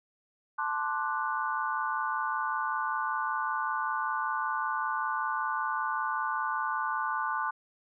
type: chord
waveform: sine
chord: D dominant seventh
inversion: second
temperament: equal with one note detuned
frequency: 880 / 1049.5 / 1174.7 / 1480 Hz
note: A5 / C6 / D6 / F#6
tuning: 0 / +5 / 0 / 0 cents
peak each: -34 dBFS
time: 0.58-7.51 s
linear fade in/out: 10 ms
effects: none